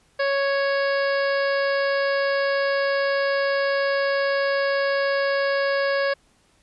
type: harmonic tone with a mistuned harmonic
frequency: 554.4 Hz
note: C#5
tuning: in tune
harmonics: 1 / 2 / 3 / 4 / 5 / 6 / 7 / 8 / 9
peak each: -21 / -30 / -26 / -35 / -38 / -43 / -43 / -38 / -38 dBFS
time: 0.19-6.14 s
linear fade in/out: 10 ms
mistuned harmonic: 9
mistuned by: -17 cents
effects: pink hiss -61 dBFS RMS until 6.62 s + resampled to 24000 Hz